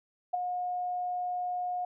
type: tone with ADSR envelope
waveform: sine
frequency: 720 Hz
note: F#5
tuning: 47 cents flat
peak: -23 dBFS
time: 0.33-1.85 s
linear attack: 13 ms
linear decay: 10 ms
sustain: -7 dB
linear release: 4 ms
effects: none